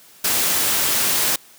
white noise, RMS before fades -19 dBFS, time 0.24-1.36 s, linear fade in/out 5 ms, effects white hiss -48 dBFS RMS until 1.58 s + high-pass 100 Hz 12 dB/octave

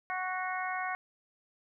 harmonic tone with a mistuned harmonic, 370.1 Hz, F#4, in tune, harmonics 2 / 3 / 4 / 5 / 6, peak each -36 / -38 / -39 / -40 / -41 dBFS, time 0.1-0.95 s, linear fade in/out 0 ms, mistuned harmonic 6, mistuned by -31 cents, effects none

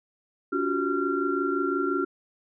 sine tone cluster, 283.8 / 354.8 / 380.5 / 1375 Hz, C#4 / F4 / F#4 / F6, +41 / +27 / +48 / -27 cents, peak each -29 dBFS, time 0.52-2.05 s, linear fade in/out 10 ms, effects none

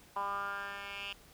10% pulse tone with band-pass filter sweep, 199.9 Hz, G3, 34 cents sharp, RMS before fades -39 dBFS, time 0.16-1.13 s, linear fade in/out 5 ms, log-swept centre 990 to 2800 Hz, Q 4.8, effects pink hiss -59 dBFS RMS until 1.33 s

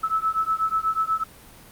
sine beating tone pair, 1302 / 1310.2 Hz, E6 / E6, -22 / -11 cents, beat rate 8.2 Hz, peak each -24 dBFS, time 0.03-1.24 s, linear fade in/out 10 ms, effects pink hiss -47 dBFS RMS until 1.71 s + Opus 32 kbps

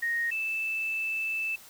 sine tone pair in turn, 1864.7 / 2637 Hz, A#6 / E7, 0 / 0 cents, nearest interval tritone, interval 600 cents, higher second, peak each -26 / -28 dBFS, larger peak first, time 0.02-0.31 / 0.31-1.56 s, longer second, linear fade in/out 10 ms, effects white hiss -51 dBFS RMS until 1.69 s

